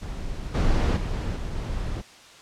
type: noise with level steps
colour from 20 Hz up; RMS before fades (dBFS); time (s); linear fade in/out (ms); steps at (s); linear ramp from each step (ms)
brown; -33 / -20 / -27 / -31 / -29; 0.01-2.02; 20; 0.54 / 0.96 / 1.36 / 1.55; 10
effects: white hiss -48 dBFS RMS until 2.41 s + low-pass 6000 Hz 12 dB/octave